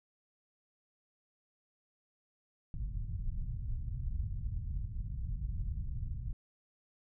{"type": "low-pass noise", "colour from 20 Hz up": "pink", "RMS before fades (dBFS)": -37, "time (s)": [2.74, 6.33], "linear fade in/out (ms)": 2, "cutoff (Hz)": 120, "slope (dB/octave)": 24, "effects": []}